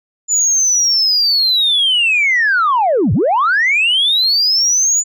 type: linear two-way sweep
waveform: sine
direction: down then up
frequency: 7040 to 83.3 to 7040 Hz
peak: -9 dBFS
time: 0.28-5.04 s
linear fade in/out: 50 ms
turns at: 3.13 s
effects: tanh soft clip ceiling -7 dBFS